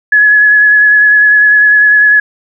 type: tone with vibrato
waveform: sine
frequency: 1692 Hz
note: G#6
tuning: 32 cents sharp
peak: -3 dBFS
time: 0.12-2.2 s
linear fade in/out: 5 ms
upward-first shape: triangle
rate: 10 Hz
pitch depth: 25 cents each way
effects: none